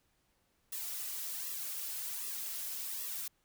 blue noise with flanger, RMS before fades -40 dBFS, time 0.72-3.28 s, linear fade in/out 5 ms, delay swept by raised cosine 1.3 to 3.9 ms, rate 1.3 Hz, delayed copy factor -0.95, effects pink hiss -75 dBFS RMS until 3.44 s

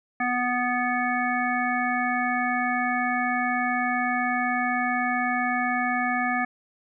harmonic tone, 246.9 Hz, B3, in tune, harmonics 1 / 3 / 5 / 7 / 9, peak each -29 / -27 / -31 / -28 / -31 dBFS, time 0.2-6.45 s, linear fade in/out 5 ms, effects none

